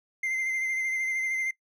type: tone with vibrato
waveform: triangle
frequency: 2081 Hz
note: C7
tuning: 10 cents flat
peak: -25 dBFS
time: 0.23-1.51 s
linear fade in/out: 5 ms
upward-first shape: sine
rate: 13 Hz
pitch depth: 25 cents each way
effects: noise-tail reverb RT60 0.1 s tail -20 dB re dry